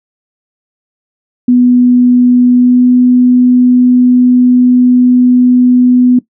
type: tone with pitch glide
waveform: sine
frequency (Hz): 246.9 to 248.8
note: B3 to B3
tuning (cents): 0 to +13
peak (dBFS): -3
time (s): 1.48-6.19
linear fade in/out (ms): 5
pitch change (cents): +13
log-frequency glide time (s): 2.54-2.85
effects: noise-tail reverb RT60 0.1 s tail -17 dB re dry